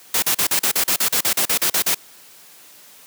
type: noise bursts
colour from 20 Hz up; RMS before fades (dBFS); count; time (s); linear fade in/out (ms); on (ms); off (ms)
white; -18; 15; 0.14-1.946; 5; 84; 39
effects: white hiss -46 dBFS RMS until 3.06 s + high-pass 150 Hz 12 dB/octave